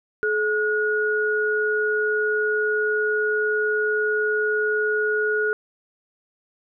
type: tone pair together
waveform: sine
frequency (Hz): 427.3 / 1448.9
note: G#4 / F#6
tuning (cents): +49 / -37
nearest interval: octave + major sixth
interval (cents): 2114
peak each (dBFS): -22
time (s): 0.23-5.53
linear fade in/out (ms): 0
effects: none